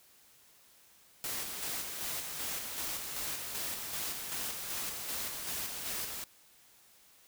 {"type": "noise with tremolo", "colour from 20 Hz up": "white", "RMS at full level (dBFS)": -37, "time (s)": [1.24, 6.24], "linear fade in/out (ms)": 0, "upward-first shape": "square", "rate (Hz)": 2.6, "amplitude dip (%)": 35, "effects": ["white hiss -62 dBFS RMS until 7.27 s"]}